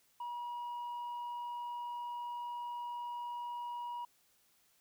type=tone; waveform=sine; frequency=961 Hz; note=B5; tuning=48 cents flat; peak=-36 dBFS; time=0.2-4.05 s; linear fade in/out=5 ms; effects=tanh soft clip ceiling -38 dBFS + white hiss -71 dBFS RMS until 4.8 s